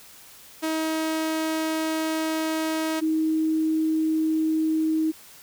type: tone pair in turn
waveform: sawtooth / sine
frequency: 317.7 / 316.2 Hz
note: D#4 / D#4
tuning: +36 / +28 cents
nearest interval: unison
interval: 8 cents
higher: first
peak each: -20 dBFS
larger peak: neither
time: 0.62-3.01 / 3.01-5.12 s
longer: first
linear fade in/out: 20 ms
effects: white hiss -48 dBFS RMS until 5.42 s